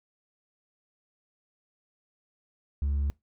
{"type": "tone with hard clipping", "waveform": "triangle", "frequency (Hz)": 70.8, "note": "C#2", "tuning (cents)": 37, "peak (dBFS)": -24, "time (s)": [2.82, 3.1], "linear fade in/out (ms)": 0, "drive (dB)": 1, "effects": ["noise-tail reverb RT60 0.2 s tail -23 dB re dry"]}